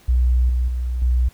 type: tone with level steps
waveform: sine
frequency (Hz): 61.74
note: B1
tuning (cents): 0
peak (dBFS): -13 / -16 / -20 / -14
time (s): 0.08-1.29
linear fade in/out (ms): 10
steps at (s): 0.49 / 0.68 / 1.02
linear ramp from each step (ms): 2
effects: pink hiss -52 dBFS RMS until 1.33 s